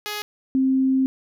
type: tone pair in turn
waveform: 5% pulse / sine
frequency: 418.2 / 264 Hz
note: G#4 / C4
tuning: +12 / +16 cents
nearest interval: minor sixth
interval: 796 cents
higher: first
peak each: -16 dBFS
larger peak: neither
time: 0.06-0.22 / 0.55-1.06 s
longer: second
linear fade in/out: 0 ms
effects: none